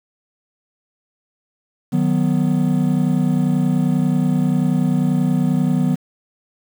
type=chord; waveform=triangle; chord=B major; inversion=first; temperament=equal with one note detuned; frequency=154.67 / 185 / 246.9 Hz; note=D#3 / F#3 / B3; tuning=-10 / 0 / 0 cents; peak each=-17 dBFS; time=1.92-5.96 s; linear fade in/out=20 ms; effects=7-bit